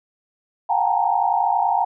sine tone cluster, 717 / 777 / 809 / 889 / 938 Hz, F5 / G5 / G#5 / A5 / A#5, +45 / -16 / -46 / +18 / +11 cents, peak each -23 dBFS, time 0.69-1.85 s, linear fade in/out 10 ms, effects none

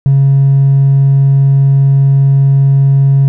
sine tone with hard clipping, 137.5 Hz, C#3, 14 cents flat, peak -5 dBFS, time 0.06-3.28 s, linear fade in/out 0 ms, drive 1 dB, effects none

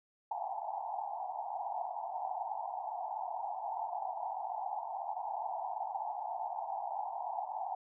pink band-pass noise, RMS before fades -39 dBFS, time 0.31-7.75 s, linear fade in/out 2 ms, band 700 to 920 Hz, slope 96 dB/octave, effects none

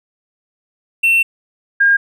triangle / sine tone pair in turn, 2700 / 1616.6 Hz, E7 / G#6, +41 / -47 cents, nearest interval major sixth, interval 888 cents, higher first, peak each -8 / -8 dBFS, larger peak neither, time 1.03-1.23 / 1.8-1.97 s, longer first, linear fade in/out 10 ms, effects none

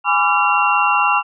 sine tone cluster, 827 / 997 / 1163 / 1362 / 2751 Hz, G#5 / B5 / D6 / F6 / F7, -8 / +16 / -17 / -44 / -27 cents, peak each -19 dBFS, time 0.04-1.23 s, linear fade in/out 50 ms, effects none

